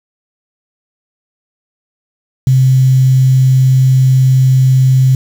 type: tone with quantisation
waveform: sine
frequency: 130.81 Hz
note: C3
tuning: in tune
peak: -5 dBFS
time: 2.47-5.15 s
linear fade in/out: 2 ms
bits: 5
effects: none